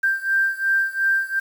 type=beating tone pair; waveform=sine; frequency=1576 / 1578.8 Hz; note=G6 / G6; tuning=+9 / +12 cents; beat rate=2.8 Hz; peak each=-20 / -22 dBFS; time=0.03-1.4 s; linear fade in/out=10 ms; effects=7-bit